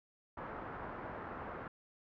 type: low-pass noise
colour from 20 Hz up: white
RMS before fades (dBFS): -45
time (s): 0.37-1.68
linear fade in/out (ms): 5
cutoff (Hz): 1400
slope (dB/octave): 24
effects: none